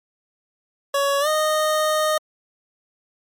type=tone with pitch glide; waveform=25% pulse; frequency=560 to 617.8 Hz; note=C#5 to D#5; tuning=+18 to -12 cents; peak=-14 dBFS; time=0.94-2.18 s; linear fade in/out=5 ms; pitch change=+170 cents; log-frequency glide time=1.2-1.28 s; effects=MP3 64 kbps